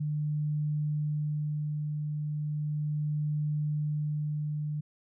sine tone with tremolo, 150 Hz, D3, 37 cents sharp, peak -27 dBFS, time 0-4.81 s, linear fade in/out 10 ms, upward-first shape sine, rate 0.36 Hz, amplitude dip 30%, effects none

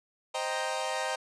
sawtooth chord, C minor seventh, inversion none, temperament equal, 523.3 / 622.3 / 784 / 932.3 Hz, C5 / Eb5 / G5 / Bb5, 0 / 0 / 0 / 0 cents, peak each -32 dBFS, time 0.34-1.16 s, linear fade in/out 10 ms, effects resampled to 22050 Hz

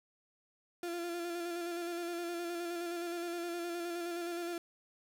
35% pulse tone with vibrato, 344.4 Hz, F4, 24 cents flat, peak -35 dBFS, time 0.83-4.58 s, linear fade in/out 2 ms, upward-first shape square, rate 9.6 Hz, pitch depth 25 cents each way, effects none

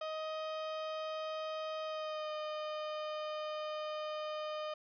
30% pulse tone with pitch glide, 627 to 612.3 Hz, D#5 to D#5, +13 to -28 cents, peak -35 dBFS, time 0.01-4.74 s, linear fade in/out 5 ms, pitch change -41 cents, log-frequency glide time 1.84-2.32 s, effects resampled to 11025 Hz

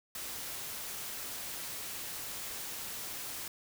white noise, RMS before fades -41 dBFS, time 0.15-3.48 s, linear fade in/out 2 ms, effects none

